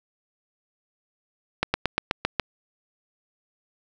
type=slowing click train; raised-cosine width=0.3 ms; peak=-5 dBFS; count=7; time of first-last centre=1.63-2.397 s; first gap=110 ms; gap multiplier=1.06; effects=none